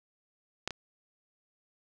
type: clicks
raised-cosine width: 0.2 ms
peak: -14 / -20 dBFS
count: 2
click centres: 0.676 / 0.707 s
effects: none